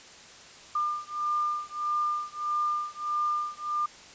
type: beating tone pair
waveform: sine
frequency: 1200 / 1201.6 Hz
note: D6 / D6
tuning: +37 / +39 cents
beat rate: 1.6 Hz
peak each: -30 dBFS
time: 0.75-3.86 s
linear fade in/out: 5 ms
effects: white hiss -49 dBFS RMS until 4.14 s + resampled to 16000 Hz